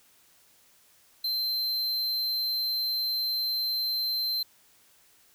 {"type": "tone", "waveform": "square", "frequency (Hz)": 4110, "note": "C8", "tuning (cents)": -32, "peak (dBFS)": -27, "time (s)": [1.24, 4.43], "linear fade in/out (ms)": 5, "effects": ["white hiss -61 dBFS RMS until 5.34 s"]}